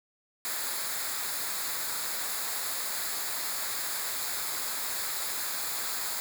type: noise with comb filter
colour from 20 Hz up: white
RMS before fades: -33 dBFS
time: 0.45-6.2 s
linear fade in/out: 0 ms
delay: 0.34 ms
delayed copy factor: -0.65
effects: none